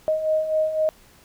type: beating tone pair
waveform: sine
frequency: 622.3 / 626.2 Hz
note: D#5 / D#5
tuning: 0 / +11 cents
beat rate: 3.9 Hz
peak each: -27 / -20 dBFS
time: 0.08-0.89 s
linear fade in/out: 0 ms
effects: pink hiss -53 dBFS RMS until 1.24 s